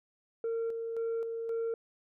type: tone with tremolo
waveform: sine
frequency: 457.6 Hz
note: A#4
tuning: 32 cents flat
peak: -28 dBFS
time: 0.44-1.74 s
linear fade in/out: 2 ms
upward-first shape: square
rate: 1.9 Hz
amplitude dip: 45%
effects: tanh soft clip ceiling -29 dBFS